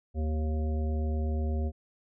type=harmonic tone with a mistuned harmonic; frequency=77.78 Hz; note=D#2; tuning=in tune; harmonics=1 / 3 / 5 / 7 / 9; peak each=-27 / -37 / -41 / -44 / -46 dBFS; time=0.14-1.72 s; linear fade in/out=50 ms; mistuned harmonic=1; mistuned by=-63 cents; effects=none